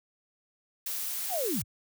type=noise; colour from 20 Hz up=blue; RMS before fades=-34 dBFS; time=0.86-1.62 s; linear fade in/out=5 ms
type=linear sweep; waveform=sine; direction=down; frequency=808 to 68.9 Hz; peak=-29 dBFS; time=1.29-1.64 s; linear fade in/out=50 ms
effects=none